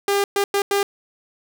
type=tone bursts at uneven times; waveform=sawtooth; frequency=401 Hz; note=G4; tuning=39 cents sharp; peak=-13 dBFS; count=4; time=0.08-0.24 / 0.36-0.44 / 0.54-0.62 / 0.71-0.83 s; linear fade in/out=2 ms; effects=none